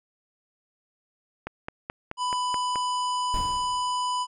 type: click train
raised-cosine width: 0.5 ms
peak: -17 dBFS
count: 7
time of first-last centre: 1.47-2.758 s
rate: 4.66 Hz
type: harmonic tone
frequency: 995 Hz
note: B5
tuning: 13 cents sharp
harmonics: 1 / 3 / 5 / 7 / 9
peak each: -25 / -35 / -39 / -42 / -44 dBFS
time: 2.17-4.27 s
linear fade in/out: 50 ms
type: noise with exponential decay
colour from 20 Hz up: brown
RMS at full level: -29 dBFS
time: 3.34-4.03 s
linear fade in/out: 1 ms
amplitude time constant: 150 ms
effects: none